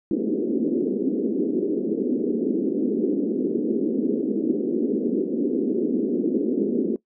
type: band-pass noise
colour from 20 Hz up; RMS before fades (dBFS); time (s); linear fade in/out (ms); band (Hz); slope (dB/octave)
pink; -23; 0.11-6.96; 2; 220 to 430; 48
effects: noise-tail reverb RT60 0.1 s tail -19 dB re dry